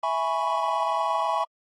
triangle chord, C# minor seventh, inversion first, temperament equal, 659.3 / 830.6 / 987.8 / 1108.7 Hz, E5 / G#5 / B5 / C#6, 0 / 0 / 0 / 0 cents, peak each -28 / -27 / -26 / -27 dBFS, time 0.03-1.44 s, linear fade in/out 5 ms, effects AAC 32 kbps

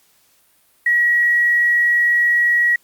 sine tone with quantisation, 1913 Hz, A#6, 44 cents sharp, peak -12 dBFS, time 0.86-2.76 s, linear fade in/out 5 ms, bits 7, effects white hiss -57 dBFS RMS until 2.83 s + Opus 48 kbps

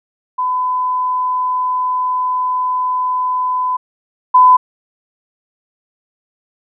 sine tone pair in turn, 1007 / 1007 Hz, B5 / B5, +33 / +33 cents, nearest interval unison, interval 0 cents, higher neither, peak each -14 / -4 dBFS, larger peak second, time 0.38-3.77 / 4.34-4.57 s, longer first, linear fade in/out 10 ms, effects none

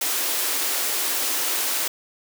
white high-pass noise, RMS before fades -24 dBFS, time 0.01-1.88 s, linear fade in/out 5 ms, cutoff 270 Hz, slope 48 dB/octave, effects none

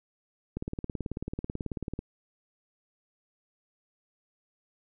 click train, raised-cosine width 3 ms, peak -20 dBFS, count 27, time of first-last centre 0.57-1.991 s, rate 18.3 Hz, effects none

